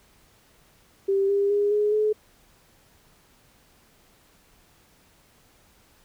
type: tone with pitch steps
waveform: sine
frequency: 392 / 400.5 / 409.1 / 418 / 427 Hz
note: G4 / G4 / G#4 / G#4 / G#4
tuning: 0 / +37 / -26 / +11 / +48 cents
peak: -19 dBFS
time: 1.08-2.13 s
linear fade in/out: 10 ms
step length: 210 ms
effects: pink hiss -59 dBFS RMS until 6.04 s